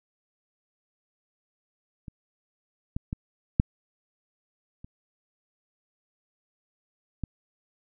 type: clicks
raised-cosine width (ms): 5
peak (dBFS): -27 / -17 / -18 / -6 / -30 / -18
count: 6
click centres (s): 2.082 / 2.965 / 3.129 / 3.599 / 4.845 / 7.237
effects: none